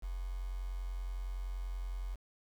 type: tone with quantisation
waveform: sine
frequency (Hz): 45.3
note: F#1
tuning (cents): -36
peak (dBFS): -36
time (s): 0.02-2.16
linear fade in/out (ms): 20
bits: 9
effects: none